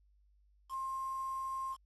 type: tone with quantisation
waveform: sine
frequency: 1062 Hz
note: C6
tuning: 25 cents sharp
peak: -36 dBFS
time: 0.69-1.77 s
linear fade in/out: 50 ms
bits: 9
effects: added 50 Hz sine -65 dBFS peak until 1.85 s + AAC 32 kbps